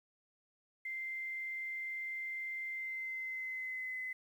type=tone with pitch glide; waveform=sine; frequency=2086 to 2032 Hz; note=C7 to B6; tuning=-6 to +49 cents; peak=-38 dBFS; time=0.85-4.13 s; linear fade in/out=5 ms; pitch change=-45 cents; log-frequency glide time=2.72-3.96 s; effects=11-bit